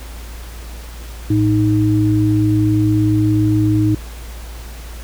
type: tone pair together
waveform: sine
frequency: 110.37 / 311.1 Hz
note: A2 / D#4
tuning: +6 / 0 cents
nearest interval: octave + tritone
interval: 1794 cents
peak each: -14 dBFS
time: 1.3-3.95 s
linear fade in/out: 5 ms
effects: added 57 Hz sine -29 dBFS peak until 5.03 s + pink hiss -38 dBFS RMS until 5.03 s